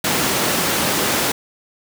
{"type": "high-pass noise", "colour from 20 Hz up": "pink", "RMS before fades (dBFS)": -19, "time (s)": [0.04, 1.32], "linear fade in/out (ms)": 5, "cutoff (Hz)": 180, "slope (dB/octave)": 12, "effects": []}